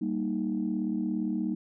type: chord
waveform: sine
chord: Eb major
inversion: first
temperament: equal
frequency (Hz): 196 / 233.1 / 311.1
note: G3 / Bb3 / Eb4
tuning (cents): 0 / 0 / 0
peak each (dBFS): -31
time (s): 0.01-1.55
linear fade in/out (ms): 10
effects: tanh soft clip ceiling -19 dBFS